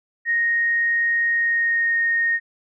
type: tone with pitch glide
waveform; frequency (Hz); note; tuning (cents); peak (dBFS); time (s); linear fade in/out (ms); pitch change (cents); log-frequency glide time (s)
sine; 1864.7 to 1852.9; A#6 to A#6; 0 to -11; -17; 0.25-2.4; 50; -11; 1.33-1.98
effects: none